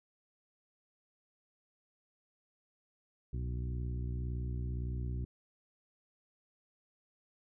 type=harmonic tone with a mistuned harmonic; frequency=61.74 Hz; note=B1; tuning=in tune; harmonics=1 / 2 / 3 / 4 / 5 / 6; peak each=-36 / -39 / -49 / -51 / -53 / -54 dBFS; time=3.33-5.25 s; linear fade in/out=5 ms; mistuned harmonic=1; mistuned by=+110 cents; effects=none